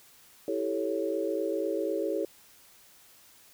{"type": "chord", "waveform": "sine", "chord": "A dominant seventh", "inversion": "second", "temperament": "equal with one note detuned", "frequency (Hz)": [327.9, 392, 440, 554.4], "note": ["E4", "G4", "A4", "C#5"], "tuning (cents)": [-9, 0, 0, 0], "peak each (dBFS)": -33, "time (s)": [0.48, 2.25], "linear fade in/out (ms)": 2, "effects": ["white hiss -57 dBFS RMS until 3.53 s"]}